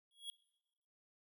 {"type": "tone with exponential growth", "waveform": "square", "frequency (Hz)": 3322, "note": "G#7", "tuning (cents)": 0, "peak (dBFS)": -40, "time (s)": [0.11, 0.3], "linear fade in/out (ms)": 1, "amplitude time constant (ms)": 41, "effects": ["noise-tail reverb RT60 1.0 s tail -21 dB re dry"]}